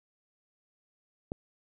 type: click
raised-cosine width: 2 ms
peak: -21 dBFS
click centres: 1.319 s
effects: none